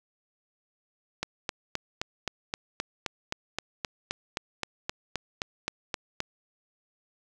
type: click train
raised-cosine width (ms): 0.2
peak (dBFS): -12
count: 20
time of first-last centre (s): 1.23-6.204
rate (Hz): 3.82
effects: 9-bit